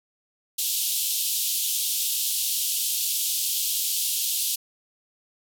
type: band-pass noise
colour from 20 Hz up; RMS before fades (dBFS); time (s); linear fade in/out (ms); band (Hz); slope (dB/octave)
white; -26; 0.58-4.56; 10; 2900 to 16000; 48
effects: none